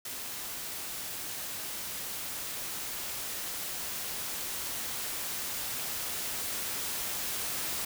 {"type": "noise with level ramp", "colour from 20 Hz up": "white", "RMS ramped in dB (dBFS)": [-39, -34], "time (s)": [0.05, 7.85], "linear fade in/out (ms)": 5, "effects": []}